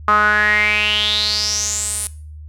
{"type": "tone with band-pass filter sweep", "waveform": "sawtooth", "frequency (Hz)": 210, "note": "G#3", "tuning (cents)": 19, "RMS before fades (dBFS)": -17, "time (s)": [0.08, 2.07], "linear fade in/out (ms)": 0, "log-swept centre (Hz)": [1200, 10000], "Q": 7.9, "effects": ["noise-tail reverb RT60 0.4 s tail -18 dB re dry", "added 76 Hz sine -32 dBFS peak until 2.48 s"]}